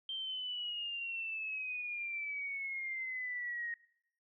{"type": "exponential sweep", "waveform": "sine", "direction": "down", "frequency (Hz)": [3160, 1866], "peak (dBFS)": -37, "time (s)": [0.09, 3.74], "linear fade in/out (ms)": 2, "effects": ["noise-tail reverb RT60 0.7 s tail -21 dB re dry"]}